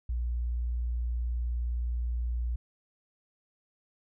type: tone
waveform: sine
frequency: 59.6 Hz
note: A#1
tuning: 39 cents sharp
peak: -28 dBFS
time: 0.09-2.56 s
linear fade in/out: 5 ms
effects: none